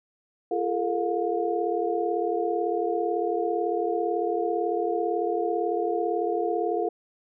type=tone cluster; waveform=sine; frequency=343.8 / 417.9 / 455.9 / 712 Hz; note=F4 / G#4 / A#4 / F5; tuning=-27 / +11 / -39 / +33 cents; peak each=-29 dBFS; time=0.51-6.89 s; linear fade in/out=5 ms; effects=none